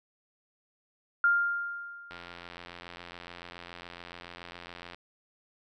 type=tone with exponential decay; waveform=sine; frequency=1400 Hz; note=F6; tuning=4 cents sharp; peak=-19 dBFS; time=1.24-2.49 s; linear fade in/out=2 ms; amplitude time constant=270 ms
type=click train; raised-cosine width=0.3 ms; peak=-27 dBFS; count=248; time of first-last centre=2.11-4.946 s; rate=87.1 Hz
effects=none